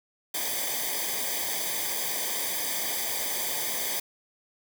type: noise with comb filter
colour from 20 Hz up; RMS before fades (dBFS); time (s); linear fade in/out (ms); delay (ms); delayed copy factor
white; -30; 0.34-4; 5; 0.73; -0.95
effects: none